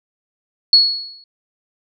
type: tone with exponential decay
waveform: sine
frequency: 4361 Hz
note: C#8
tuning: 29 cents flat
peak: -4 dBFS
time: 0.73-1.24 s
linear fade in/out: 2 ms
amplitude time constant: 110 ms
effects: none